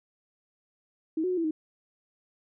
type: tone with pitch steps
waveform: sine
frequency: 318.6 / 366.8 / 364.5 / 331.9 / 312.2 Hz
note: D#4 / F#4 / F#4 / E4 / D#4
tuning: +41 / -15 / -26 / +12 / +6 cents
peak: -25 dBFS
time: 1.17-1.51 s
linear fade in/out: 5 ms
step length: 68 ms
effects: none